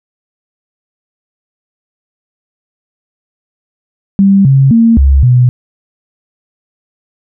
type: tone with pitch steps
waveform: sine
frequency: 196.4 / 135.6 / 229 / 68.4 / 124.4 Hz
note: G3 / C#3 / A#3 / C#2 / B2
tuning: +4 / -38 / -31 / -23 / +13 cents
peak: -3 dBFS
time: 4.19-5.49 s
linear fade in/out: 0 ms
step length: 260 ms
effects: none